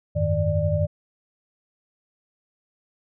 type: tone cluster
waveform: sine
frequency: 87.8 / 99.6 / 153.8 / 591 Hz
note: F2 / G2 / D#3 / D5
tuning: +10 / +28 / -20 / +11 cents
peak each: -25 dBFS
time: 0.15-0.87 s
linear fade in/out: 20 ms
effects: none